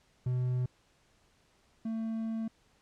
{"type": "tone pair in turn", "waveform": "triangle", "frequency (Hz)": [125.6, 223.8], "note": ["B2", "A3"], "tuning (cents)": [30, 30], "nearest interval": "minor seventh", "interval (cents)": 1000, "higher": "second", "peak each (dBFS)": [-26, -30], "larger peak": "first", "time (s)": [[0.26, 0.66], [1.85, 2.48]], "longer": "second", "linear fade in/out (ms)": 5, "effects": ["pink hiss -68 dBFS RMS until 2.81 s", "low-pass 8000 Hz 12 dB/octave"]}